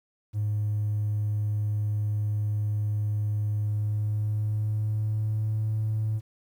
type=tone with pitch glide; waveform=triangle; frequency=105 to 108.58 Hz; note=G#2 to A2; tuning=+19 to -22 cents; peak=-21 dBFS; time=0.33-6.21 s; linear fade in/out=50 ms; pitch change=+59 cents; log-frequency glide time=3.65-5.75 s; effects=tanh soft clip ceiling -21 dBFS + 10-bit